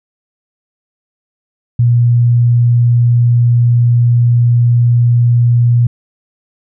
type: tone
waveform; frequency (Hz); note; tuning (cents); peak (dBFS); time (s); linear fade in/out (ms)
sine; 119.8; A#2; +48; -6; 1.79-5.87; 5
effects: none